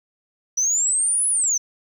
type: linear two-way sweep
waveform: sine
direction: up then down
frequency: 5850 to 10280 to 5850 Hz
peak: -16 dBFS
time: 0.57-1.58 s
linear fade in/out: 10 ms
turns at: 1.28 s
effects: tanh soft clip ceiling -14 dBFS + 9-bit